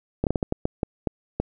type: slowing click train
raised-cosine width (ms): 2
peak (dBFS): -9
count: 10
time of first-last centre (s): 0.24-1.4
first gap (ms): 28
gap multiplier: 1.36
effects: none

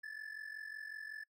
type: ring-modulated tone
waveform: triangle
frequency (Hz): 1735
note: A6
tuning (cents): -25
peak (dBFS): -39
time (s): 0.03-1.24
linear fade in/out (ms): 10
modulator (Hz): 22.7
effects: noise-tail reverb RT60 0.1 s tail -24 dB re dry

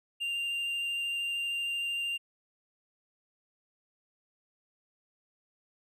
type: tone with vibrato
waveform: triangle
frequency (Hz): 2788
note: F7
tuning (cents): -4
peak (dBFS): -29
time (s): 0.2-2.18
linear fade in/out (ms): 20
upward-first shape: sine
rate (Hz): 13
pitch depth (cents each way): 8
effects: none

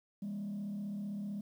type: tone with frequency modulation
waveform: sine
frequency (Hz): 202.9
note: G#3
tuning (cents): -40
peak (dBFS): -35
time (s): 0.22-1.41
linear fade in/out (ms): 5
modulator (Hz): 35.6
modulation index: 0.48
effects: tanh soft clip ceiling -35 dBFS + 11-bit

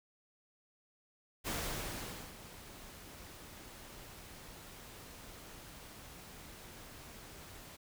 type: noise with ADSR envelope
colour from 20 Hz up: pink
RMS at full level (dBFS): -37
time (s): 1.44-7.77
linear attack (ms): 34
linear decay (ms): 850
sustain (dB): -15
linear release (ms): 17
effects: none

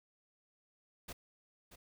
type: noise with echo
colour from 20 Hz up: pink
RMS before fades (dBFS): -45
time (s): 1.08-1.13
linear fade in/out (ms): 10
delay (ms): 630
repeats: 1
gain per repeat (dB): -11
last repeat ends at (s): 1.76
effects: none

